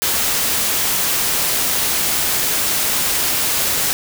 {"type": "noise", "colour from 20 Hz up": "white", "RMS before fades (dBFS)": -18, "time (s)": [0.02, 3.93], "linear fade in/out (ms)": 0, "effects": []}